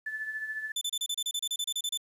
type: tone with tremolo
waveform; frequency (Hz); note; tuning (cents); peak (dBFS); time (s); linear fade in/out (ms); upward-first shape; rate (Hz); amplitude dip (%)
sine; 1742; A6; -18; -30; 0.06-0.72; 5; triangle; 14; 65
type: tone bursts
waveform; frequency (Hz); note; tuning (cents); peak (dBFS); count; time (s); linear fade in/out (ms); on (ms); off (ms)
sawtooth; 3520; A7; 0; -26; 15; 0.76-1.975; 5; 53; 30
effects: resampled to 32000 Hz + 10-bit